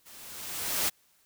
white noise with level ramp, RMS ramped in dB -51 to -26 dBFS, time 0.05-0.9 s, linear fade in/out 20 ms, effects white hiss -66 dBFS RMS until 1.25 s

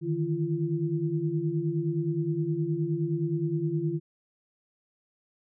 sine tone cluster, 149.8 / 159.4 / 341.4 Hz, D3 / D#3 / F4, +35 / +42 / -39 cents, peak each -30 dBFS, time 0.01-4 s, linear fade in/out 50 ms, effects none

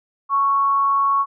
sine tone with amplitude modulation, 1108.7 Hz, C#6, in tune, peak -13 dBFS, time 0.29-1.26 s, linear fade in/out 50 ms, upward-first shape sine, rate 234 Hz, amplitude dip 35%, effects none

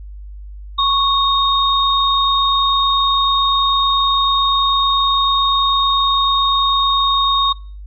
sine tone pair together, 1103 / 3716 Hz, C#6 / A#7, -9 / -6 cents, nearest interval octave + major sixth, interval 2103 cents, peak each -15 dBFS, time 0.78-7.53 s, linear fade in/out 10 ms, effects noise-tail reverb RT60 0.4 s tail -23 dB re dry + added 50 Hz sine -30 dBFS peak until 7.86 s

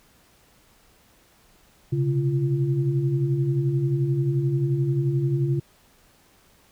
sine tone cluster, 126.8 / 138.2 / 343.1 Hz, B2 / C#3 / F4, +46 / -5 / -31 cents, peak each -29 / -21 / -28 dBFS, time 1.92-5.6 s, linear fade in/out 10 ms, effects pink hiss -58 dBFS RMS until 6.71 s

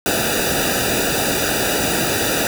pink noise with comb filter, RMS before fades -19 dBFS, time 0.06-2.47 s, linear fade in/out 0 ms, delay 0.93 ms, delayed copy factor -1, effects none

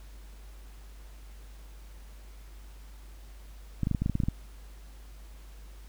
clicks, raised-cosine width 5 ms, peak -15 dBFS, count 11, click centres 3.833 / 3.871 / 3.913 / 3.948 / 4.02 / 4.061 / 4.097 / 4.154 / 4.202 / 4.236 / 4.285 s, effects added 50 Hz sine -45 dBFS peak until 5.88 s + pink hiss -58 dBFS RMS until 5.88 s

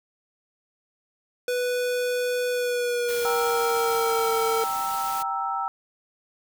square tone with pitch glide, 493.9 to 452.9 Hz, B4 to A#4, 0 to -50 cents, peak -24 dBFS, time 1.48-4.64 s, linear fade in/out 2 ms, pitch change -150 cents, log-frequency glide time 2.5-4.34 s
white noise, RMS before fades -36 dBFS, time 3.08-5.23 s, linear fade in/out 10 ms
sine chord, E diminished, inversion first, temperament equal, 784 / 932.3 / 1318.5 Hz, G5 / Bb5 / E6, 0 / 0 / 0 cents, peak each -29 / -31 / -28 dBFS, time 3.25-5.68 s, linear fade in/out 0 ms
effects none

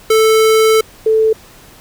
square / sine tone pair in turn, 440 / 440 Hz, A4 / A4, 0 / 0 cents, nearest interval unison, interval 0 cents, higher neither, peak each -8 dBFS, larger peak neither, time 0.1-0.81 / 1.06-1.33 s, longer first, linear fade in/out 5 ms, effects pink hiss -41 dBFS RMS until 1.8 s

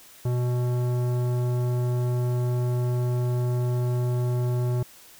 sine tone with tanh clipping, 123.1 Hz, B2, 5 cents flat, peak -24 dBFS, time 0.25-4.83 s, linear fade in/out 5 ms, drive 15 dB, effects white hiss -50 dBFS RMS until 5.19 s

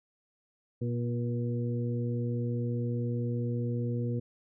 harmonic tone with a mistuned harmonic, 120 Hz, B2, 49 cents flat, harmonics 1 / 2 / 3 / 4, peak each -30 / -35 / -41 / -39 dBFS, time 0.81-4.2 s, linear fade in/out 10 ms, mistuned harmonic 3, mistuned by -23 cents, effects none

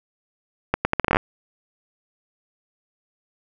accelerating click train, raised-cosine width 0.5 ms, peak -3 dBFS, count 11, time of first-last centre 0.74-1.169 s, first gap 110 ms, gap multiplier 0.76, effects none

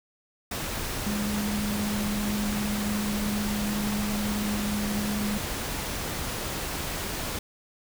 sine tone in noise, 207.7 Hz, G#3, in tune, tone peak -27 dBFS, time 1.06-5.38 s, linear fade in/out 5 ms, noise pink, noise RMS -32 dBFS, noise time 0.51-7.39 s, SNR +2 dB, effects none

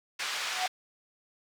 pink band-pass noise, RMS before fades -34 dBFS, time 0.19-0.68 s, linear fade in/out 10 ms, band 1400 to 5200 Hz, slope 12 dB/octave
sine tone with exponential growth, 740 Hz, F#5, in tune, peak -25 dBFS, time 0.44-0.66 s, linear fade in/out 2 ms, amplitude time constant 46 ms
effects none

